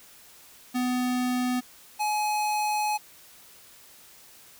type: tone pair in turn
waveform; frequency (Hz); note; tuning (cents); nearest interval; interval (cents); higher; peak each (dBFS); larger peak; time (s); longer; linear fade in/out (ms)
square; 249.8 / 844.1; B3 / G#5; +20 / +28; octave + major sixth; 2108; second; -25; neither; 0.74-1.61 / 1.99-2.98; second; 20
effects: white hiss -52 dBFS RMS until 4.59 s